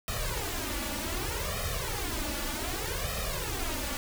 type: noise with flanger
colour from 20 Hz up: pink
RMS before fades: -33 dBFS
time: 0.08-3.97 s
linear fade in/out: 0 ms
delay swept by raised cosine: 1.6 to 3.5 ms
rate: 0.65 Hz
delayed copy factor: +0.95
effects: none